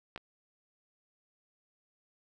clicks, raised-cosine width 0.3 ms, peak -23 / -30 dBFS, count 2, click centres 0.161 / 0.177 s, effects none

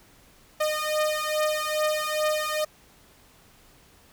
sawtooth beating tone pair, 611 / 613.4 Hz, D#5 / D#5, -32 / -25 cents, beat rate 2.4 Hz, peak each -23 dBFS, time 0.6-2.65 s, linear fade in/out 10 ms, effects pink hiss -56 dBFS RMS until 4.12 s

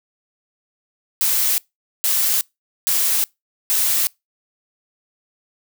blue noise bursts, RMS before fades -18 dBFS, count 4, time 1.21-4.07 s, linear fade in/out 0 ms, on 370 ms, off 460 ms, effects noise-tail reverb RT60 0.2 s tail -25 dB re dry

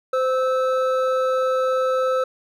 triangle tone pair together, 517.1 / 1306 Hz, C5 / E6, -20 / -17 cents, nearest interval octave + major third, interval 1603 cents, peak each -17 / -22 dBFS, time 0.13-2.24 s, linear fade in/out 5 ms, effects none

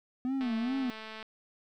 triangle tone with vibrato, 246.9 Hz, B3, in tune, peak -27 dBFS, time 0.25-0.9 s, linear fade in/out 0 ms, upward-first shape sine, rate 2.4 Hz, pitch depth 160 cents each way
click train, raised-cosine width 0.3 ms, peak -28 dBFS, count 180, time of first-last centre 0.41-1.227 s, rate 219 Hz
effects none

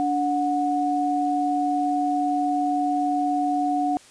sine tone pair together, 290.4 / 731.8 Hz, D4 / F#5, -19 / -19 cents, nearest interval octave + major third, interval 1600 cents, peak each -24 / -22 dBFS, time 0-3.97 s, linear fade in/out 0 ms, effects white hiss -50 dBFS RMS until 4.1 s + resampled to 22050 Hz

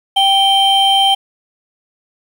triangle tone pair together, 784 / 3132 Hz, G5 / G7, 0 / -2 cents, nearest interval 2 octaves, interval 2398 cents, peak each -10 dBFS, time 0.16-1.15 s, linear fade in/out 10 ms, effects 7-bit

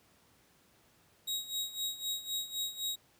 sawtooth tone with tremolo, 3802 Hz, A#7, 33 cents sharp, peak -29 dBFS, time 1.27-2.96 s, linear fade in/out 10 ms, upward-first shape sine, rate 3.9 Hz, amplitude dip 80%, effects pink hiss -66 dBFS RMS until 3.19 s + high-pass 80 Hz 12 dB/octave

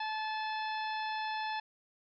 harmonic tone with a mistuned harmonic, 868 Hz, A5, 24 cents flat, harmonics 1 / 2 / 3 / 4 / 5 / 6, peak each -35 / -41 / -45 / -47 / -49 / -51 dBFS, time 0-1.6 s, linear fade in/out 5 ms, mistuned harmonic 5, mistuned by -58 cents, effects none

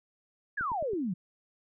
sine exponential sweep, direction down, 1749 to 166.4 Hz, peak -29 dBFS, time 0.57-1.14 s, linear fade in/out 10 ms
click train, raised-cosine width 3 ms, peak -31 dBFS, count 4, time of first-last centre 0.61-0.934 s, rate 9.27 Hz
effects none

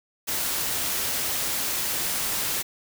white noise, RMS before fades -27 dBFS, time 0.27-2.63 s, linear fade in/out 20 ms, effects none

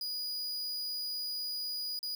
45% pulse tone with dropouts, 4912 Hz, D#8, 23 cents flat, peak -34 dBFS, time 0.01-2.15 s, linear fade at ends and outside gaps 2 ms, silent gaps 1.991-2.029 s, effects 10-bit

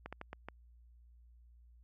slowing click train, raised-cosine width 0.5 ms, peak -28 dBFS, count 5, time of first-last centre 0.06-0.486 s, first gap 66 ms, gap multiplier 1.33, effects added 59 Hz sine -58 dBFS peak until 1.83 s

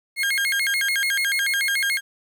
35% pulse tone with vibrato, 1864.7 Hz, A#6, in tune, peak -18 dBFS, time 0.16-2.01 s, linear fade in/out 50 ms, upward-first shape square, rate 6.9 Hz, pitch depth 250 cents each way, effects 10-bit

